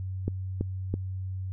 click train, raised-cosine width 3 ms, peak -16 dBFS, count 3, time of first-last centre 0.28-0.94 s, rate 3.03 Hz, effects added 94 Hz sine -31 dBFS peak until 1.52 s

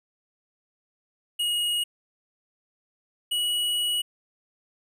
square tone pair in turn, 2884 / 2921 Hz, F#7 / F#7, -45 / -23 cents, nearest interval unison, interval 22 cents, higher second, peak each -24 dBFS, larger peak neither, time 1.39-1.84 / 3.31-4.02 s, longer second, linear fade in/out 10 ms, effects none

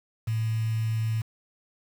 sine tone with quantisation, 111.5 Hz, A2, 23 cents sharp, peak -24 dBFS, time 0.27-1.22 s, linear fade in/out 10 ms, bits 7, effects none

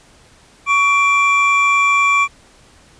triangle tone pair together, 1126 / 2359 Hz, C#6 / D7, +27 / +7 cents, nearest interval octave + minor second, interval 1280 cents, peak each -12 dBFS, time 0.66-2.28 s, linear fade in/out 50 ms, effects pink hiss -48 dBFS RMS until 2.99 s + resampled to 22050 Hz

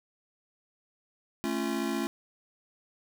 square chord, A augmented, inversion none, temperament just, 220 / 275 / 343.8 Hz, A3 / C#4 / E#4, 0 / -14 / -27 cents, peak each -34 dBFS, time 1.44-2.07 s, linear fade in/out 0 ms, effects none

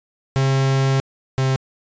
45% pulse tone pair in turn, 134.6 / 132.52 Hz, C3 / C3, +49 / +22 cents, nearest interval unison, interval 27 cents, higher first, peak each -15 / -16 dBFS, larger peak first, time 0.36-1 / 1.38-1.56 s, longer first, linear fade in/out 0 ms, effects resampled to 16000 Hz

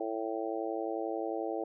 harmonic tone, 111.3 Hz, A2, 20 cents sharp, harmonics 3 / 4 / 5 / 6 / 7, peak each -37 / -38 / -39 / -40 / -40 dBFS, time 0-1.64 s, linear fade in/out 5 ms, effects none

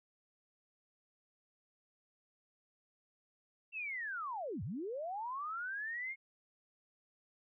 sine linear two-way sweep, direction down then up, 2719 to 82.6 to 2177 Hz, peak -38 dBFS, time 3.72-6.16 s, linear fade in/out 50 ms, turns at 4.63 s, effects none

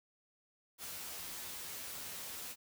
white noise with comb filter, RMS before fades -45 dBFS, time 0.78-2.56 s, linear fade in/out 50 ms, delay 12 ms, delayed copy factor +0.55, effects none

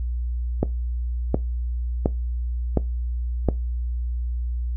click train, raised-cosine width 2 ms, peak -5 dBFS, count 5, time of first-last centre 0.63-3.487 s, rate 1.4 Hz, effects noise-tail reverb RT60 0.2 s tail -19 dB re dry + added 60 Hz sine -23 dBFS peak until 4.76 s

